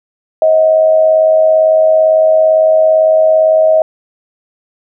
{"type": "tone with amplitude modulation", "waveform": "sine", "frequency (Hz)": 634, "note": "D#5", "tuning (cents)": 32, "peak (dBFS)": -3, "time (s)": [0.42, 3.82], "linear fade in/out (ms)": 2, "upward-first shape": "sine", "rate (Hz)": 97.8, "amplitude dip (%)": 50, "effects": []}